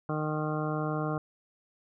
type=harmonic tone; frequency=153.4 Hz; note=D#3; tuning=24 cents flat; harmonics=1 / 2 / 3 / 4 / 5 / 7 / 8 / 9; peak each=-32 / -35 / -37 / -38 / -39 / -40 / -41 / -42 dBFS; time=0.09-1.18 s; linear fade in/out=2 ms; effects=none